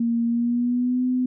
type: tone with pitch glide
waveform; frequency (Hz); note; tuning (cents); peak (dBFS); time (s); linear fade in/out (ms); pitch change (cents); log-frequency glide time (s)
sine; 233.1 to 252.7; A#3 to B3; 0 to +40; -19; 0-1.26; 5; +140; 0.26-1.04
effects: none